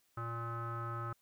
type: tone with low-pass filter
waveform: square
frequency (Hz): 116.54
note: A#2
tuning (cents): 0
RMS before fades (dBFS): -40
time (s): 0.17-1.13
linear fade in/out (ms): 5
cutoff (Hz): 1300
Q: 9.7
effects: white hiss -74 dBFS RMS until 1.21 s